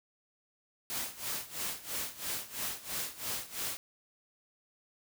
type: noise with tremolo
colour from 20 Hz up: white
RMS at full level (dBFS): -35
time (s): 0.9-3.77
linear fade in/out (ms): 0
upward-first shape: sine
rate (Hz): 3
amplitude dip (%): 85
effects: none